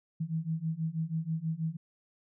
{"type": "beating tone pair", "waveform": "sine", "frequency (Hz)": [158.1, 164.3], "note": ["D#3", "E3"], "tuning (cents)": [28, -5], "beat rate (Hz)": 6.2, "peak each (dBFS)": [-34, -33], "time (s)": [0.2, 1.77], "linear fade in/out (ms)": 10, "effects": []}